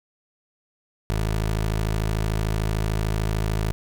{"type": "tone", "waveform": "20% pulse", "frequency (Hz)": 53.4, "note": "G#1", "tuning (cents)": 49, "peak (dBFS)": -17, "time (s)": [1.1, 3.72], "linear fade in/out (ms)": 0, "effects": []}